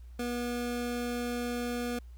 25% pulse tone, 241.6 Hz, B3, 38 cents flat, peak -28 dBFS, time 0.19-1.99 s, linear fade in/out 5 ms, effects added 60 Hz sine -45 dBFS peak until 2.17 s + pink hiss -69 dBFS RMS until 2.17 s

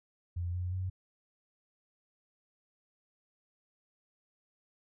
sine tone with pitch steps, 87.31 / 90.02 / 92.82 Hz, F2 / F#2 / F#2, 0 / -47 / +6 cents, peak -32 dBFS, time 0.36-0.9 s, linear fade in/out 10 ms, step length 180 ms, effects none

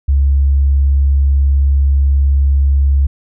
sine tone, 69.3 Hz, C#2, in tune, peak -7 dBFS, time 0.08-3.07 s, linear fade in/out 10 ms, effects tanh soft clip ceiling -3 dBFS

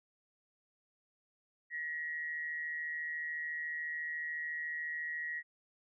sine tone with amplitude modulation, 1907 Hz, A#6, 39 cents sharp, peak -34 dBFS, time 1.7-5.43 s, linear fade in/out 50 ms, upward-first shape sine, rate 154 Hz, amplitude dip 50%, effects none

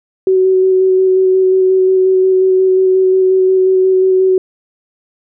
sine tone with vibrato, 375.6 Hz, F#4, 26 cents sharp, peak -7 dBFS, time 0.27-4.38 s, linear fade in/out 2 ms, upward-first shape square, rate 5.6 Hz, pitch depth 10 cents each way, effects none

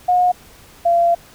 sine tone pair in turn, 721 / 685.7 Hz, F#5 / F5, -45 / -32 cents, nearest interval minor second, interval 87 cents, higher first, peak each -11 dBFS, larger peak neither, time 0.08-0.32 / 0.85-1.15 s, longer second, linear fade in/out 10 ms, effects pink hiss -45 dBFS RMS until 1.34 s

